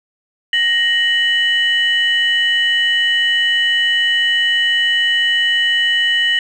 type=tone pair together; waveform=sine; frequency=1873 / 2971 Hz; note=A#6 / F#7; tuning=+8 / +6 cents; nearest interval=minor sixth; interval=798 cents; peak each=-14 dBFS; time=0.53-6.39 s; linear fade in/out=2 ms; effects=tanh soft clip ceiling -6 dBFS